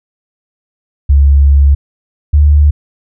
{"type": "tone pair in turn", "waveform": "sine", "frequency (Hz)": [70.1, 73.61], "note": ["C#2", "D2"], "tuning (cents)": [20, 5], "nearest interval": "minor second", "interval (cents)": 85, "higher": "second", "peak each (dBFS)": -3, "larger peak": "neither", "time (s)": [[1.09, 1.75], [2.33, 2.71]], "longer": "first", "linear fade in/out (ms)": 10, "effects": []}